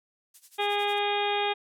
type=noise with tremolo; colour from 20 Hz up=violet; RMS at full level=-43 dBFS; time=0.34-0.99 s; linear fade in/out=5 ms; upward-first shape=sine; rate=11 Hz; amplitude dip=85%
type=harmonic tone; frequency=409.4 Hz; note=G#4; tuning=25 cents flat; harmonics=1 / 2 / 3 / 4 / 5 / 6 / 7 / 8 / 9; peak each=-30 / -28 / -38 / -38 / -38 / -34 / -42 / -35 / -37 dBFS; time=0.58-1.54 s; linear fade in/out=20 ms
effects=low-pass 10000 Hz 12 dB/octave